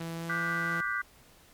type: tone with pitch glide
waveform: sawtooth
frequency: 165.8 to 168.5 Hz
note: E3 to E3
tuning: +10 to +38 cents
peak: -31 dBFS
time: 0-0.81 s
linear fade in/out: 5 ms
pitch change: +28 cents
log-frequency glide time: 0.16-0.39 s
type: chord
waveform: sine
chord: G major seventh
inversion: second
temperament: equal with one note detuned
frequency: 1174.7 / 1454.6 / 1568 / 1975.5 Hz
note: D6 / F#6 / G6 / B6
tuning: 0 / -30 / 0 / 0 cents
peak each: -35 / -34 / -33 / -36 dBFS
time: 0.29-1.02 s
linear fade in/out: 10 ms
effects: pink hiss -58 dBFS RMS until 1.53 s + MP3 96 kbps